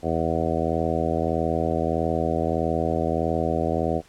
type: harmonic tone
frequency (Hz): 81.6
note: E2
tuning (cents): -17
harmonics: 1 / 2 / 3 / 4 / 5 / 6 / 7 / 8 / 9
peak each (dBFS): -30 / -30 / -30 / -30 / -30 / -30 / -30 / -30 / -30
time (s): 0.02-4.02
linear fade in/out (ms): 50
effects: pink hiss -54 dBFS RMS until 4.08 s + low-pass 10000 Hz 12 dB/octave